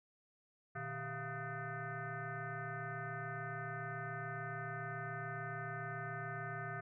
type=tone with frequency modulation; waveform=sine; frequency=699 Hz; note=F5; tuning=1 cent sharp; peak=-40 dBFS; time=0.75-6.81 s; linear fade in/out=10 ms; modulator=273 Hz; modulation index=3.9; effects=none